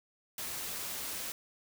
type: noise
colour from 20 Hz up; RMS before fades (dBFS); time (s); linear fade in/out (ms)
white; -39; 0.38-1.32; 2
effects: none